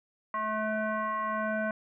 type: tone with frequency modulation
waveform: sine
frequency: 216.6 Hz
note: A3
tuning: 27 cents flat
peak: -28 dBFS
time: 0.34-1.71 s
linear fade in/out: 2 ms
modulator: 432 Hz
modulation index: 3.3
effects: none